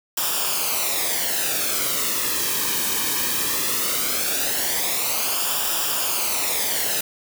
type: noise with flanger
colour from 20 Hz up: white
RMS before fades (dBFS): -23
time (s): 0.17-7.01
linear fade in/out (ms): 5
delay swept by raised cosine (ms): 0.47 to 1.47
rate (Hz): 0.18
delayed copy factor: -0.65
effects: none

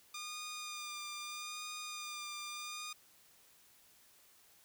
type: tone with vibrato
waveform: 10% pulse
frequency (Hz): 1211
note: D#6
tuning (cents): -47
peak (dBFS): -34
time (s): 0.14-2.93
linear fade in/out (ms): 5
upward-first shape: sine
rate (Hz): 0.79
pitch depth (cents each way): 23
effects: white hiss -65 dBFS RMS until 4.64 s

